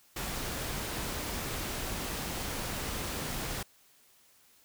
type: noise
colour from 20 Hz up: pink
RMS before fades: -36 dBFS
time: 0.16-3.63 s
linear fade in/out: 5 ms
effects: white hiss -63 dBFS RMS until 4.64 s